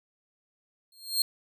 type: tone with exponential growth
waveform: sawtooth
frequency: 4230 Hz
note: C8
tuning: 18 cents sharp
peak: -17 dBFS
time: 0.92-1.22 s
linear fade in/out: 2 ms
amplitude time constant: 64 ms
effects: none